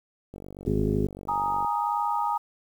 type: click train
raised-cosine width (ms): 2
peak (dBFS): -27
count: 64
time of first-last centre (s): 0.34-1.647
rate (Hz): 48.2
type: harmonic tone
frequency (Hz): 52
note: G#1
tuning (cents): +3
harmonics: 1 / 2 / 3 / 4 / 5 / 7 / 8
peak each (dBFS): -30 / -30 / -30 / -30 / -30 / -30 / -30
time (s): 0.66-1.07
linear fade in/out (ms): 10
type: chord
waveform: sine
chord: Ab suspended second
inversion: none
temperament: equal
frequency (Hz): 830.6 / 932.3 / 1244.5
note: Ab5 / Bb5 / Eb6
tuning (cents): 0 / 0 / 0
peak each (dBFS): -28 / -27 / -30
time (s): 1.28-2.38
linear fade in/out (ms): 10
effects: 9-bit